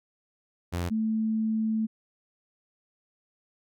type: tone pair in turn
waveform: sawtooth / sine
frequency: 87.31 / 220 Hz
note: F2 / A3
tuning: 0 / 0 cents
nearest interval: octave + major third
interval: 1600 cents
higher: second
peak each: -24 dBFS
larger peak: neither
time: 0.72-0.9 / 0.9-1.87 s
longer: second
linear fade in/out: 20 ms
effects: none